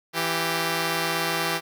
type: tone pair together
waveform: 5% pulse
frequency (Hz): 165.67 / 392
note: E3 / G4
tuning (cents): +9 / 0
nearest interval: octave + minor third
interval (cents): 1491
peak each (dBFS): -15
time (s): 0.13-1.61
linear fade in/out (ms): 50
effects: none